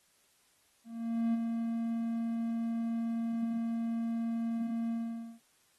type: tone with ADSR envelope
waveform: triangle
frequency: 229.8 Hz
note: A#3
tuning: 25 cents flat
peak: -24 dBFS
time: 0.84-5.4 s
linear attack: 500 ms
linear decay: 22 ms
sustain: -5 dB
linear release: 480 ms
effects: white hiss -69 dBFS RMS until 5.78 s + AAC 32 kbps